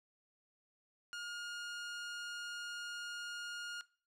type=tone; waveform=sawtooth; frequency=1424 Hz; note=F6; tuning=33 cents sharp; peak=-38 dBFS; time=1.13-3.81 s; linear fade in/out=0 ms; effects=noise-tail reverb RT60 0.4 s tail -20 dB re dry + low-pass 7000 Hz 12 dB/octave